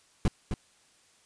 brown noise with echo, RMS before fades -22 dBFS, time 0.25-0.28 s, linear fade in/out 2 ms, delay 260 ms, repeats 1, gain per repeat -7 dB, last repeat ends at 0.54 s, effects white hiss -63 dBFS RMS until 1.25 s + resampled to 22050 Hz

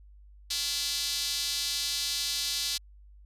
square tone with high-pass filter, 155.56 Hz, D#3, in tune, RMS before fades -31 dBFS, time 0.5-2.78 s, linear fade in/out 10 ms, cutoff 4200 Hz, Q 2.5, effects added 50 Hz sine -50 dBFS peak until 3.25 s + resampled to 32000 Hz

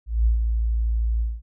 sine tone with ADSR envelope, 56.4 Hz, A1, 44 cents sharp, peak -14 dBFS, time 0.06-1.42 s, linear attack 200 ms, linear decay 120 ms, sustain -5 dB, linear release 210 ms, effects none

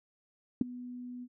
sine tone with ADSR envelope, 246.9 Hz, B3, in tune, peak -19 dBFS, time 0.61-1.28 s, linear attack 3 ms, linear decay 12 ms, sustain -21 dB, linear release 51 ms, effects none

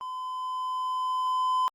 triangle tone with level ramp, 1019 Hz, C6, 46 cents flat, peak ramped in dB -31 to -20 dBFS, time 0.01-1.68 s, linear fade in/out 0 ms, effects Opus 32 kbps

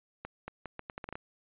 accelerating click train, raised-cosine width 0.5 ms, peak -24 dBFS, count 10, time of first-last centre 0.25-1.155 s, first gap 230 ms, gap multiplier 0.77, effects resampled to 8000 Hz

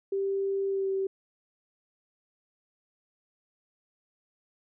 sine tone with pitch glide, 392 to 386.2 Hz, G4 to G4, 0 to -26 cents, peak -26 dBFS, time 0.12-1.07 s, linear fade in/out 5 ms, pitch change -26 cents, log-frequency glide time 0.68-0.89 s, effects none

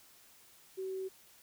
sine tone, 379.3 Hz, F#4, 43 cents sharp, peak -36 dBFS, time 0.77-1.09 s, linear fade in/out 20 ms, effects white hiss -61 dBFS RMS until 1.42 s

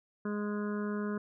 harmonic tone, 207.7 Hz, G#3, in tune, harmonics 1 / 2 / 3 / 5 / 6 / 7 / 8, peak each -33 / -38 / -48 / -46 / -48 / -46 / -52 dBFS, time 0.25-1.18 s, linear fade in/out 5 ms, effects none

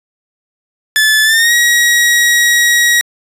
sawtooth tone with pitch glide, 1736 to 1904.1 Hz, A6 to A#6, -24 to +36 cents, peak -4 dBFS, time 0.96-3.01 s, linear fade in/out 0 ms, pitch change +160 cents, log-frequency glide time 1.24-1.53 s, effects resampled to 32000 Hz

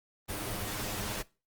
pink noise with comb filter, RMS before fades -36 dBFS, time 0.28-1.23 s, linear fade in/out 20 ms, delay 9.7 ms, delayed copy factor +0.65, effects noise-tail reverb RT60 0.3 s tail -21 dB re dry + Opus 32 kbps

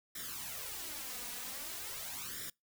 white noise with flanger, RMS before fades -43 dBFS, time 0.15-2.5 s, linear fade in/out 5 ms, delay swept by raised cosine 0.55 to 4.15 ms, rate 0.44 Hz, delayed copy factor +0.8, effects noise-tail reverb RT60 0.2 s tail -26 dB re dry

